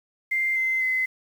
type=tone with pitch steps; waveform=sine; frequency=2093 / 2069 / 2045 Hz; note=C7 / C7 / C7; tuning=0 / -20 / -40 cents; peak=-21 dBFS; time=0.31-1.06 s; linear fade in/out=10 ms; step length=250 ms; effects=8-bit